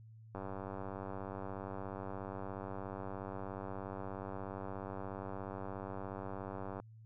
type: click train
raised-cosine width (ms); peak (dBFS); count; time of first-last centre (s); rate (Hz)
1; -29; 626; 0.35-6.8; 96.9
effects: added 111 Hz sine -53 dBFS peak until 7.05 s